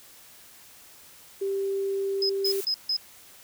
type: tone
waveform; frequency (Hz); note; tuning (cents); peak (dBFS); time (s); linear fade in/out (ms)
sine; 392; G4; 0; -25; 1.41-2.61; 10
type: tone bursts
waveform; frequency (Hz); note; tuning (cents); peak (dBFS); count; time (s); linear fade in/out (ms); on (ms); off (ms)
sine; 5080; D#8; +35; -23; 4; 2.22-2.966; 2; 74; 150
type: noise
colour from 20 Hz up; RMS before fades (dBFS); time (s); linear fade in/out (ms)
blue; -36; 2.45-2.65; 5
effects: white hiss -51 dBFS RMS until 3.43 s